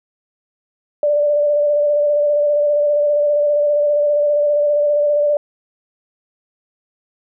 sine tone with vibrato, 587.3 Hz, D5, in tune, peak -12 dBFS, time 1.03-5.37 s, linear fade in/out 2 ms, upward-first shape square, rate 15 Hz, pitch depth 18 cents each way, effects none

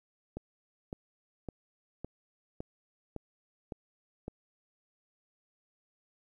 click train, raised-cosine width 2 ms, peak -25 dBFS, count 8, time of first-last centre 0.37-4.281 s, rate 1.79 Hz, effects 11-bit

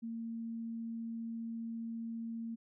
sine tone, 228.7 Hz, A#3, 33 cents flat, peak -38 dBFS, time 0.02-2.56 s, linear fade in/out 20 ms, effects none

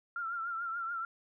sine tone with vibrato, 1369 Hz, F6, 35 cents flat, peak -34 dBFS, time 0.16-1.05 s, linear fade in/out 2 ms, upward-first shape triangle, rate 6.9 Hz, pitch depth 76 cents each way, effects none

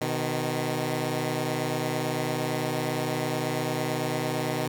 10% pulse tone pair together, 125.42 / 154.6 Hz, B2 / D#3, +27 / -11 cents, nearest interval major third, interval 362 cents, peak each -21 / -21 dBFS, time 0.01-4.68 s, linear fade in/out 5 ms, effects none

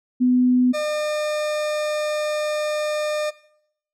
sine / 40% pulse tone pair in turn, 250.3 / 604.3 Hz, B3 / D5, +23 / +49 cents, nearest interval octave + minor third, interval 1526 cents, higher second, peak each -14 / -21 dBFS, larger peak first, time 0.2-0.73 / 0.73-3.31 s, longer second, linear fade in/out 20 ms, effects noise-tail reverb RT60 0.7 s tail -19 dB re dry + low-pass 8000 Hz 12 dB/octave

